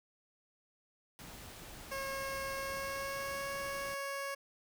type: noise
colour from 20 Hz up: pink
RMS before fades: -50 dBFS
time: 1.19-3.94 s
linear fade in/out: 0 ms
type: tone with pitch glide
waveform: 15% pulse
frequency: 543 to 554.4 Hz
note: C#5 to C#5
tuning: -36 to 0 cents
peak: -31 dBFS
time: 1.91-4.35 s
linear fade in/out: 10 ms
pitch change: +36 cents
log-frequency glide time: 2.55-3.49 s
effects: none